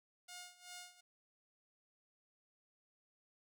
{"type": "tone with tremolo", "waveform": "5% pulse", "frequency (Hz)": 716, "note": "F5", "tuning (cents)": 43, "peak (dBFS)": -37, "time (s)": [0.28, 1.01], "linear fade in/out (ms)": 10, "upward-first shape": "sine", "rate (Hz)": 2.6, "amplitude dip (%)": 85, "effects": []}